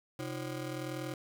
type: ring-modulated tone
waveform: 25% pulse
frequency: 221.8 Hz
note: A3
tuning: 14 cents sharp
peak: -30 dBFS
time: 0.19-1.14 s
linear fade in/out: 2 ms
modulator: 90.6 Hz
effects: none